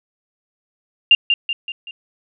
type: tone with echo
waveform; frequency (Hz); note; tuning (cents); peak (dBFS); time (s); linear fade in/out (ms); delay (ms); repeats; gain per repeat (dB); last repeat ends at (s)
sine; 2794; F7; 0; -6; 1.11-1.15; 2; 190; 4; -6; 1.91
effects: none